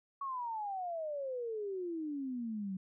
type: exponential sweep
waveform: sine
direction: down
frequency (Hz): 1125 to 185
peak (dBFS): -36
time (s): 0.21-2.77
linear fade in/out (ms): 5
effects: none